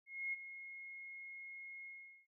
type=tone with ADSR envelope; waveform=sine; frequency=2157 Hz; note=C#7; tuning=48 cents flat; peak=-36 dBFS; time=0.06-2.27 s; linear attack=270 ms; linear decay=21 ms; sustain=-12 dB; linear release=410 ms; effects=none